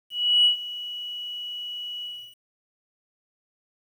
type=tone with ADSR envelope; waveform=sine; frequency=2932 Hz; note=F#7; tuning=16 cents flat; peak=-13 dBFS; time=0.1-2.36 s; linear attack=350 ms; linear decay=110 ms; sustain=-18 dB; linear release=320 ms; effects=tanh soft clip ceiling -9 dBFS + 9-bit